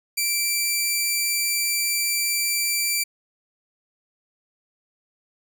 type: tone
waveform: 10% pulse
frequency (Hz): 2341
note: D7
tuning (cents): -6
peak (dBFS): -12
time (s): 0.17-3.04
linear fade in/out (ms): 10
effects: none